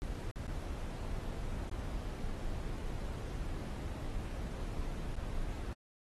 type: noise with dropouts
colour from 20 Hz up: brown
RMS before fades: -39 dBFS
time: 0.02-5.73 s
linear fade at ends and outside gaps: 0 ms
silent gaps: 0.312-0.358 / 0.468-0.479 / 1.695-1.715 / 5.155-5.165 s
effects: AAC 32 kbps